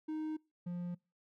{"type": "tone pair in turn", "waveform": "triangle", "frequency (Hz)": [311.1, 175.86], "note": ["D#4", "F3"], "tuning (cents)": [0, 12], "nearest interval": "minor seventh", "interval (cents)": 988, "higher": "first", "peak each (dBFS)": [-34, -35], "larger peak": "first", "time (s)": [[0.08, 0.37], [0.66, 0.95]], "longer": "neither", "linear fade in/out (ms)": 10, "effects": ["noise-tail reverb RT60 0.3 s tail -26 dB re dry"]}